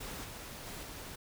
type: noise with level steps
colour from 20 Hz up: pink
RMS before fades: -43 / -46 / -44 / -46 dBFS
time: 0-1.16 s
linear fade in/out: 10 ms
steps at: 0.24 / 0.66 / 0.83 s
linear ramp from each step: 2 ms
effects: none